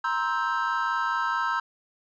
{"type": "chord", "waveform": "triangle", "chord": "C dominant seventh", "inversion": "third", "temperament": "just", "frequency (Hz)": [941.9, 1046.5, 1308.1, 1569.8], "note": ["Bb5", "C6", "E6", "G6"], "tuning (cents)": [18, 0, -14, 2], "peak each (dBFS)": [-28, -29, -27, -28], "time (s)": [0.04, 1.6], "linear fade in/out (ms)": 5, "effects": ["resampled to 16000 Hz"]}